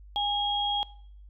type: tone pair together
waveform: sine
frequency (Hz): 820 / 3280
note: G#5 / G#7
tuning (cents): -22 / -22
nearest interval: 2 octaves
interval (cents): 2400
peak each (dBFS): -28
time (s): 0.16-0.83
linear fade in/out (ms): 0
effects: noise-tail reverb RT60 0.6 s tail -21 dB re dry + added 50 Hz sine -46 dBFS peak until 1.29 s